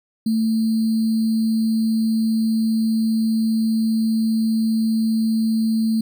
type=tone with sample-and-hold; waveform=sine; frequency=222.5 Hz; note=A3; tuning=20 cents sharp; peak=-16 dBFS; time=0.26-6.01 s; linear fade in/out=5 ms; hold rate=4410 Hz; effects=none